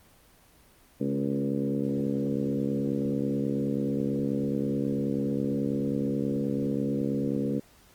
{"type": "harmonic tone with a mistuned harmonic", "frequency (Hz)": 69.3, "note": "C#2", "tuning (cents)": 0, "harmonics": [2, 3, 4, 5, 6, 7, 8], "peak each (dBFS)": [-34, -30, -30, -37, -37, -35, -43], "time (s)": [1, 7.6], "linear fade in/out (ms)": 10, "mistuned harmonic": 3, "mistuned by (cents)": 30, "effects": ["pink hiss -58 dBFS RMS until 7.94 s", "Opus 24 kbps"]}